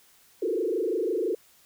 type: tone with frequency modulation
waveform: sine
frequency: 404.6 Hz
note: G#4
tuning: 45 cents flat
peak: -24 dBFS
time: 0.42-1.35 s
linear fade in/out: 5 ms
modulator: 25.9 Hz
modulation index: 2.7
effects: white hiss -59 dBFS RMS until 1.65 s